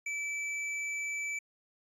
square tone, 2312 Hz, D7, 28 cents flat, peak -34 dBFS, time 0.06-1.39 s, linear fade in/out 5 ms, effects resampled to 24000 Hz

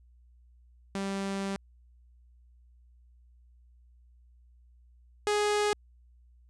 sawtooth tone pair in turn, 196 / 416.3 Hz, G3 / G#4, 0 / +4 cents, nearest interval octave + minor second, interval 1304 cents, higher second, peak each -27 / -21 dBFS, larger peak second, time 0.95-1.56 / 5.27-5.73 s, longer first, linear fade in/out 0 ms, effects added 60 Hz sine -56 dBFS peak until 6.49 s + resampled to 22050 Hz

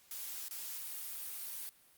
blue noise with dropouts, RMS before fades -43 dBFS, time 0.11-1.69 s, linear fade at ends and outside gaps 0 ms, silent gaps 0.483-0.51 s, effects white hiss -65 dBFS RMS until 1.97 s + Opus 48 kbps

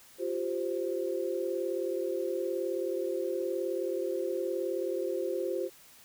sine chord, F suspended second, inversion none, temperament equal with one note detuned, 349.2 / 388.2 / 523.3 Hz, F4 / G4 / C5, 0 / -17 / 0 cents, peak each -34 dBFS, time 0.18-5.7 s, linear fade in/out 50 ms, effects white hiss -56 dBFS RMS until 6.04 s

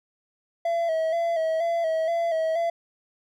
triangle tone with vibrato, 659.3 Hz, E5, in tune, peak -20 dBFS, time 0.65-2.7 s, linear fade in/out 5 ms, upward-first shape square, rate 2.1 Hz, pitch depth 44 cents each way, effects none

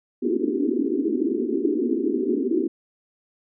white band-pass noise, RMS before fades -23 dBFS, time 0.22-2.68 s, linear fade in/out 10 ms, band 230 to 410 Hz, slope 96 dB/octave, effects none

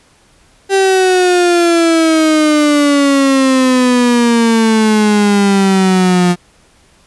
35% pulse exponential sweep, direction down, 392 to 175.7 Hz, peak -6 dBFS, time 0.69-6.36 s, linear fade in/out 50 ms, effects pink hiss -49 dBFS RMS until 7.06 s + resampled to 24000 Hz

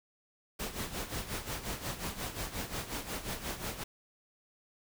pink noise with tremolo, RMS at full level -36 dBFS, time 0.59-3.84 s, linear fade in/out 10 ms, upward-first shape sine, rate 5.6 Hz, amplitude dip 70%, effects none

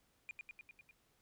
sine tone with echo, 2424 Hz, D#7, 46 cents flat, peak -40 dBFS, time 0.29-0.31 s, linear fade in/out 0 ms, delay 100 ms, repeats 6, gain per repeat -3 dB, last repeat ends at 0.91 s, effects tanh soft clip ceiling -41 dBFS + pink hiss -75 dBFS RMS until 1.21 s

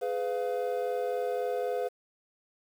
triangle chord, F diminished, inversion first, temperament just, 419.1 / 502.9 / 698.5 Hz, Ab4 / Cb5 / F5, +16 / +31 / 0 cents, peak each -32 / -29 / -33 dBFS, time 0.01-1.89 s, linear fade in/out 20 ms, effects 9-bit

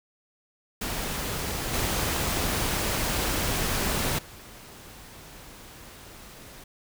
pink noise with level steps, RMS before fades -31 / -27 / -46 dBFS, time 0.81-6.64 s, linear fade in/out 5 ms, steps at 1.73 / 4.18 s, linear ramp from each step 10 ms, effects none

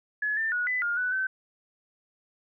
sine tone with pitch steps, 1700 / 1787 / 1458 / 2001 / 1415 / 1489 / 1534 Hz, G#6 / A6 / F#6 / B6 / F6 / F#6 / G6, +40 / +26 / -26 / +22 / +22 / +11 / -38 cents, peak -25 dBFS, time 0.22-1.27 s, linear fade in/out 5 ms, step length 150 ms, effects none

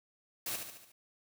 white noise with echo, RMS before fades -37 dBFS, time 0.46-0.56 s, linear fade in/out 5 ms, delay 72 ms, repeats 5, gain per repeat -5 dB, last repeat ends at 0.92 s, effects none

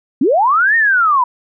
sine linear two-way sweep, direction up then down, 224 to 1864.7 to 955 Hz, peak -9 dBFS, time 0.21-1.24 s, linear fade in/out 5 ms, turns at 0.76 s, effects none

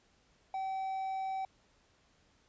triangle tone, 767 Hz, G5, 38 cents flat, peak -32 dBFS, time 0.54-1.45 s, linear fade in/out 2 ms, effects pink hiss -69 dBFS RMS until 2.48 s + resampled to 16000 Hz

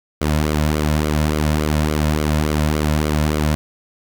sawtooth tone with flanger, 76.1 Hz, D#2, 38 cents flat, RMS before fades -18 dBFS, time 0.21-3.55 s, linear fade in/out 0 ms, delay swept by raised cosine 1.1 to 2.6 ms, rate 3.5 Hz, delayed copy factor -0.65, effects 8-bit

